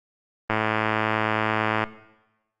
click train, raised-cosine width 0.5 ms, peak -7 dBFS, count 147, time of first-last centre 0.5-1.839 s, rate 109 Hz, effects noise-tail reverb RT60 1.0 s tail -17 dB re dry + Opus 32 kbps

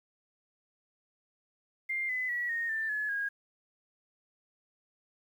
sine tone with pitch steps, 2100 / 2014 / 1932.4 / 1853.7 / 1778.2 / 1705.7 / 1636.2 Hz, C7 / B6 / B6 / A#6 / A6 / G#6 / G#6, +6 / +33 / -38 / -10 / +18 / +46 / -26 cents, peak -30 dBFS, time 1.89-3.29 s, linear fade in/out 10 ms, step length 200 ms, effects 10-bit

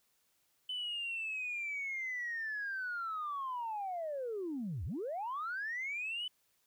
sine linear two-way sweep, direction down then up, 3029 to 67.2 to 3029 Hz, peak -35 dBFS, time 0.69-6.28 s, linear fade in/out 5 ms, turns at 4.85 s, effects tanh soft clip ceiling -32 dBFS + white hiss -75 dBFS RMS until 6.66 s

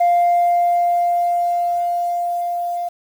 sine tone with level ramp, 698.5 Hz, F5, in tune, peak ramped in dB -9 to -20 dBFS, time 0-2.89 s, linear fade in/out 10 ms, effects tanh soft clip ceiling -10 dBFS + 7-bit

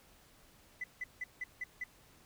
sine tone bursts, 2000 Hz, B6, 21 cents sharp, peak -35 dBFS, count 6, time 0.81-1.84 s, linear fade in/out 5 ms, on 30 ms, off 170 ms, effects tanh soft clip ceiling -32 dBFS + pink hiss -63 dBFS RMS until 2.25 s

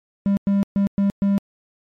triangle tone bursts at uneven times, 199 Hz, G3, 26 cents sharp, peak -13 dBFS, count 5, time 0.26-0.37 / 0.47-0.63 / 0.76-0.87 / 0.98-1.1 / 1.22-1.38 s, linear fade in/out 0 ms, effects MP3 64 kbps

